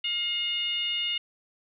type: tone with frequency modulation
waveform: sine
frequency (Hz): 2862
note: F7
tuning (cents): +42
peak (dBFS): -26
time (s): 0.04-1.18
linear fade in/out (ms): 5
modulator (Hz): 730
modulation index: 0.7
effects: none